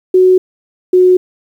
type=tone pair in turn; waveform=sine; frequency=370 / 366 Hz; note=F#4 / F#4; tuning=0 / -19 cents; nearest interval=unison; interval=19 cents; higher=first; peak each=-4 dBFS; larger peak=neither; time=0.14-0.38 / 0.93-1.17 s; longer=neither; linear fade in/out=5 ms; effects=7-bit